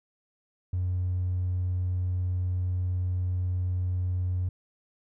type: tone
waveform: triangle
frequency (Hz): 90.8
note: F#2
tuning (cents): -32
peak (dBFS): -22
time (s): 0.73-4.49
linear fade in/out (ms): 5
effects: tanh soft clip ceiling -22 dBFS